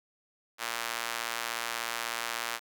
sawtooth tone with high-pass filter, 116.54 Hz, A#2, in tune, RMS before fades -35 dBFS, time 0.58-2.6 s, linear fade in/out 50 ms, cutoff 1200 Hz, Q 0.83, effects none

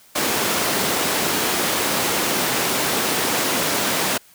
pink high-pass noise, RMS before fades -21 dBFS, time 0.15-4.18 s, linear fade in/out 10 ms, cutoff 240 Hz, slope 12 dB/octave, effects white hiss -51 dBFS RMS until 4.34 s

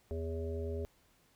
harmonic tone with a mistuned harmonic, 81.7 Hz, E2, 15 cents flat, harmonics 1 / 3 / 5 / 7 / 8, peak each -37 / -46 / -40 / -46 / -54 dBFS, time 0.11-0.85 s, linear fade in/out 0 ms, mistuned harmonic 7, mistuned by -24 cents, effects pink hiss -69 dBFS RMS until 1.35 s

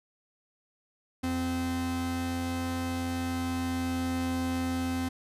45% pulse tone pair together, 86.3 / 258.6 Hz, F2 / C4, -20 / -20 cents, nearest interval octave + perfect fifth, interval 1900 cents, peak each -35 / -30 dBFS, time 1.23-5.09 s, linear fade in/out 10 ms, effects resampled to 32000 Hz

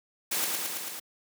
white noise with echo, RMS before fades -29 dBFS, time 0.31-0.45 s, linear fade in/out 10 ms, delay 110 ms, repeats 5, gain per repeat -2 dB, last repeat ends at 1 s, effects high-pass 200 Hz 12 dB/octave

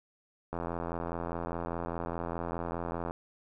click train, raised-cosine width 1 ms, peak -21 dBFS, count 220, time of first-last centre 0.53-3.11 s, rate 84.9 Hz, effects none

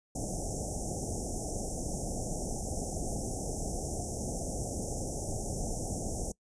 pink band-stop noise, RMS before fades -35 dBFS, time 0.15-6.32 s, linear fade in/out 5 ms, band 800 to 5600 Hz, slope 96 dB/octave, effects noise-tail reverb RT60 0.1 s tail -23 dB re dry + resampled to 22050 Hz

